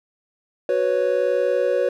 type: chord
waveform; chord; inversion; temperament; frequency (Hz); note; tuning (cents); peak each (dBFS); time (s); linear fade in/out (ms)
triangle; F# suspended fourth; none; equal; 370 / 493.9 / 554.4; F#4 / B4 / C#5; 0 / 0 / 0; -23 / -19 / -19; 0.69-1.89; 2
effects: none